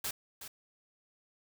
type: noise with echo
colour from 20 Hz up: white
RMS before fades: -36 dBFS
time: 0.04-0.11 s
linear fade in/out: 5 ms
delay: 370 ms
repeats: 1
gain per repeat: -10 dB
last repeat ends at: 0.48 s
effects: none